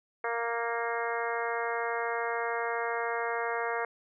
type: harmonic tone with a mistuned harmonic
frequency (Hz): 232.9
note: A#3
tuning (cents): -1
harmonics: 2 / 3 / 4 / 5 / 6 / 7 / 8 / 9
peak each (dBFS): -34 / -36 / -37 / -38 / -39 / -39 / -40 / -41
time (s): 0.24-3.85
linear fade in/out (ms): 2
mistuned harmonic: 9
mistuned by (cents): +25
effects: none